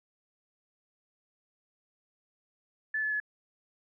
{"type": "tone with pitch steps", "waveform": "sine", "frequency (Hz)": [1740, 1723, 1706.2], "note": ["A6", "A6", "G#6"], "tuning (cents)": [-20, -37, 46], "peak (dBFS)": -28, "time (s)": [2.94, 3.201], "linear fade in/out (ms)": 5, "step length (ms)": 87, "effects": []}